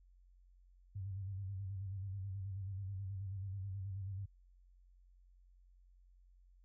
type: tone with vibrato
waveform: sine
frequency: 96.9 Hz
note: G2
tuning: 20 cents flat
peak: -40 dBFS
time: 0.95-4.26 s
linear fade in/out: 10 ms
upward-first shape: square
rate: 9.3 Hz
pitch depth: 57 cents each way
effects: added 45 Hz sine -62 dBFS peak until 6.64 s